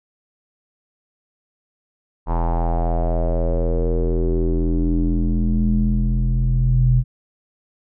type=tone with low-pass filter sweep; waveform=square; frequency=42 Hz; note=E1; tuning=33 cents sharp; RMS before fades=-18 dBFS; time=2.26-7.04 s; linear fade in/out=50 ms; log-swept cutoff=940 to 120 Hz; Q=5.2; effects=none